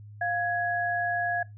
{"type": "tone pair together", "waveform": "sine", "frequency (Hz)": [701.7, 1669], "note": ["F5", "G#6"], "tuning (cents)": [8, 8], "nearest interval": "octave + minor third", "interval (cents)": 1500, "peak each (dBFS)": -28, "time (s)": [0.21, 1.43], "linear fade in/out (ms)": 5, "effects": ["noise-tail reverb RT60 0.2 s tail -22 dB re dry", "added 104 Hz sine -43 dBFS peak until 1.57 s"]}